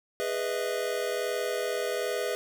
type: chord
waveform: square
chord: E major seventh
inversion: first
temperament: just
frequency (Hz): 412 / 494.4 / 618.1 / 659.3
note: G#4 / B4 / D#5 / E5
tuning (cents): -14 / +2 / -12 / 0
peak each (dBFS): -34 / -33 / -36 / -37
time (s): 0.2-2.35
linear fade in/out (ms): 0
effects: 10-bit